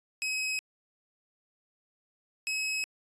sawtooth tone pair in turn, 2547 / 2561 Hz, D#7 / D#7, +40 / +49 cents, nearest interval unison, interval 9 cents, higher second, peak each -26 dBFS, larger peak neither, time 0.22-0.59 / 2.47-2.84 s, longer neither, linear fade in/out 0 ms, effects resampled to 22050 Hz

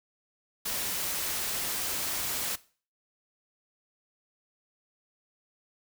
white noise, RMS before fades -32 dBFS, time 0.65-2.56 s, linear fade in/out 10 ms, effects noise-tail reverb RT60 0.4 s tail -19 dB re dry

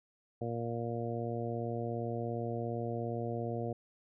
harmonic tone, 117.3 Hz, A#2, 11 cents sharp, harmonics 1 / 2 / 3 / 4 / 5 / 6, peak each -38 / -41 / -42 / -40 / -43 / -43 dBFS, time 0.41-3.73 s, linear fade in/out 5 ms, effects none

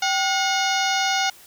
harmonic tone with a mistuned harmonic, 723 Hz, F#5, 40 cents flat, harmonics 1 / 2 / 3 / 4 / 5 / 6 / 7 / 8 / 9, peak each -23 / -26 / -28 / -29 / -30 / -31 / -31 / -32 / -33 dBFS, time 0.02-1.3 s, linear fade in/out 5 ms, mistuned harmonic 1, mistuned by +120 cents, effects white hiss -48 dBFS RMS until 1.46 s

